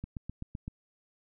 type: click train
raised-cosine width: 5 ms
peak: -25 dBFS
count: 6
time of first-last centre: 0.04-0.679 s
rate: 7.82 Hz
effects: none